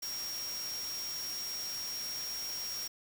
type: tone in noise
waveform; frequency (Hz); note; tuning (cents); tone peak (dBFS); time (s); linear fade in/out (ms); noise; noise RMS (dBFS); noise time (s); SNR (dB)
sine; 5588; F8; 0; -37; 0.02-2.88; 10; white; -44; 0.02-2.88; +4
effects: none